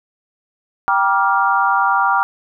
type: chord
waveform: sine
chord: G minor seventh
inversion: none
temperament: equal with one note detuned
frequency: 784 / 954.7 / 1174.7 / 1396.9 Hz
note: G5 / Bb5 / D6 / F6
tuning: 0 / +41 / 0 / 0 cents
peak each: -18 dBFS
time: 0.88-2.23 s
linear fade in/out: 0 ms
effects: none